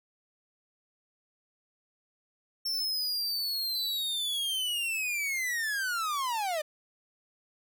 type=linear sweep; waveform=45% pulse; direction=down; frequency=5430 to 587.3 Hz; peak=-29 dBFS; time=2.65-6.62 s; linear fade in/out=10 ms
type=tone with exponential decay; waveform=triangle; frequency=4511 Hz; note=C#8; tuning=29 cents sharp; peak=-35 dBFS; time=3.75-5.18 s; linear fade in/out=5 ms; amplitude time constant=310 ms
effects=none